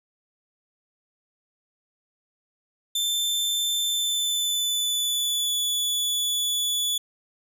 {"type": "tone with pitch glide", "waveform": "sawtooth", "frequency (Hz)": [3549, 3450], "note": ["A7", "A7"], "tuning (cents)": [14, -35], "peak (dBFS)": -20, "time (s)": [2.95, 6.98], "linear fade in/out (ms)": 5, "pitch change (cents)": -49, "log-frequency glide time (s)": [3.85, 5.5], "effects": []}